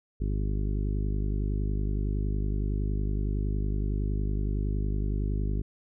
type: harmonic tone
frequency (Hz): 50.8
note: G#1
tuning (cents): -38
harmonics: 1 / 2 / 3 / 4 / 5 / 6 / 7 / 8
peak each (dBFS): -27 / -33 / -37 / -39 / -41 / -43 / -44 / -45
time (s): 0.2-5.62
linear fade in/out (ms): 10
effects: none